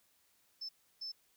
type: tone bursts at uneven times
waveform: sine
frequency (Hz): 5274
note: E8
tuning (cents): 0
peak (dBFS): -39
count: 2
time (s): 0.61-0.69 / 1.01-1.12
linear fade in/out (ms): 10
effects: tanh soft clip ceiling -35 dBFS + white hiss -72 dBFS RMS until 1.36 s